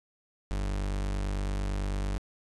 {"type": "tone", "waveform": "40% pulse", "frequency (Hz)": 49, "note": "G1", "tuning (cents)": 0, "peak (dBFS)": -28, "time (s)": [0.51, 2.18], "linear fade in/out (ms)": 0, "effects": ["resampled to 24000 Hz", "9-bit"]}